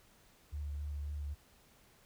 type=tone with vibrato; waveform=sine; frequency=73 Hz; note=D2; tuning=10 cents flat; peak=-37 dBFS; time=0.52-1.35 s; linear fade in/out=20 ms; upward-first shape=triangle; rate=3.7 Hz; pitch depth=23 cents each way; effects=pink hiss -65 dBFS RMS until 2.05 s